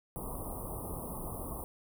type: band-stop noise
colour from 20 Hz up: pink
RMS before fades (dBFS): -40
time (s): 0.16-1.64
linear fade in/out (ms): 0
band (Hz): 1200 to 9000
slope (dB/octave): 96
effects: none